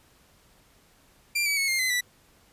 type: tone with pitch steps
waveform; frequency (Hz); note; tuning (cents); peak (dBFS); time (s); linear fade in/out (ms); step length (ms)
sawtooth; 2372 / 2285 / 2200 / 2119 / 2041 / 1966; D7 / D7 / C#7 / C7 / C7 / B6; +17 / -48 / -14 / +21 / -44 / -8; -20; 1.35-2.01; 10; 110
effects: pink hiss -60 dBFS RMS until 2.52 s + resampled to 32000 Hz